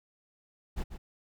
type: noise with echo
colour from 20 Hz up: brown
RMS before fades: -32 dBFS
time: 0.76-0.84 s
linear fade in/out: 20 ms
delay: 140 ms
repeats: 1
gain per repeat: -9 dB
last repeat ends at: 0.98 s
effects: none